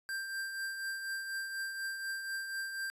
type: tone with tremolo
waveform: square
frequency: 1580 Hz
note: G6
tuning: 13 cents sharp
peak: -35 dBFS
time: 0.09-2.9 s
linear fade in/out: 0 ms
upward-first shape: triangle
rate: 4.1 Hz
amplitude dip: 50%
effects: resampled to 32000 Hz + 12-bit

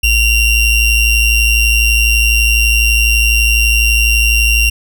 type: ring-modulated tone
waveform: square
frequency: 1406 Hz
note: F6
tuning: 11 cents sharp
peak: -6 dBFS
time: 0.03-4.7 s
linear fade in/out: 10 ms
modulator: 1350 Hz
effects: none

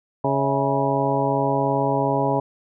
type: harmonic tone with a mistuned harmonic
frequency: 138.59 Hz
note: C#3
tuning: in tune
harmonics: 1 / 2 / 3 / 4 / 5 / 6 / 7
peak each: -26 / -26 / -26 / -26 / -26 / -26 / -26 dBFS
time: 0.24-2.4 s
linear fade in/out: 5 ms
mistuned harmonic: 5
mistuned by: -92 cents
effects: none

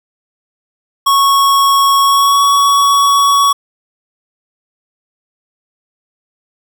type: tone with pitch glide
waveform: square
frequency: 1105 to 1123 Hz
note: C#6 to C#6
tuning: -6 to +22 cents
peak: -8 dBFS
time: 1.06-3.53 s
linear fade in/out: 10 ms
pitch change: +28 cents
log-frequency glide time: 2.03-2.42 s
effects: none

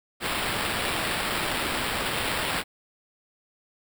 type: noise with sample-and-hold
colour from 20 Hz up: violet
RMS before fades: -28 dBFS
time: 0.2-2.64 s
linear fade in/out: 50 ms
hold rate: 6300 Hz
effects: none

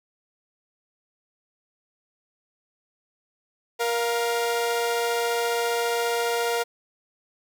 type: tone pair together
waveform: sawtooth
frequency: 470.9 / 699 Hz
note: A#4 / F5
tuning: +18 / +1 cents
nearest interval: perfect fifth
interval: 683 cents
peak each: -20 / -25 dBFS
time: 3.79-6.64 s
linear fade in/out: 20 ms
effects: none

